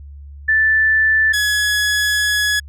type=tone pair in turn; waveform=sine / sawtooth; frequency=1760 / 1687.7 Hz; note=A6 / G#6; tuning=0 / +27 cents; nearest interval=minor second; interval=73 cents; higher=first; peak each=-11 dBFS; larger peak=neither; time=0.48-1.33 / 1.33-2.6 s; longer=second; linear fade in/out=10 ms; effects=added 71 Hz sine -33 dBFS peak until 2.68 s + low-pass 12000 Hz 12 dB/octave